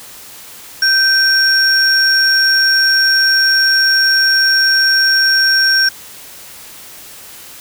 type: tone pair together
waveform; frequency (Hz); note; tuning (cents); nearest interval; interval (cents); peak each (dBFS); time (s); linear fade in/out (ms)
sine; 1555 / 5545; G6 / F8; -14 / -13; octave + minor seventh; 2201; -10; 0.82-5.89; 5
effects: tanh soft clip ceiling -4 dBFS + white hiss -35 dBFS RMS until 7.6 s